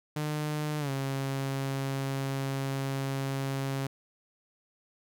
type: tone with pitch glide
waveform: sawtooth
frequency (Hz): 151 to 136.09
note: D3 to C#3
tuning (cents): +48 to -32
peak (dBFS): -26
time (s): 0.16-3.87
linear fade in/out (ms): 5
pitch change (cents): -180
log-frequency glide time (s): 0.79-0.9
effects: none